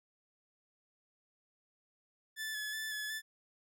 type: tone with vibrato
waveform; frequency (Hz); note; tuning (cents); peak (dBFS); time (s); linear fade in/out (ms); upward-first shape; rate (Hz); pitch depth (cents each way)
sawtooth; 1732; A6; -28; -34; 2.36-3.22; 50; square; 2.7; 20
effects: none